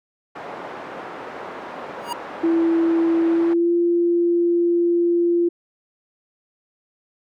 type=band-pass noise; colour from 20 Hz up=pink; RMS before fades=-34 dBFS; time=0.35-3.54 s; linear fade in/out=10 ms; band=410 to 1300 Hz; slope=12 dB/octave
type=tone with exponential growth; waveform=square; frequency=951 Hz; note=A#5; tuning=34 cents sharp; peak=-22 dBFS; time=1.98-2.13 s; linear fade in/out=5 ms; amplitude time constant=31 ms
type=tone with pitch glide; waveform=sine; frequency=331.9 to 344.4 Hz; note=E4 to F4; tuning=+12 to -24 cents; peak=-15 dBFS; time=2.43-5.49 s; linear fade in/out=10 ms; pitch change=+64 cents; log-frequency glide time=3.29-3.73 s
effects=none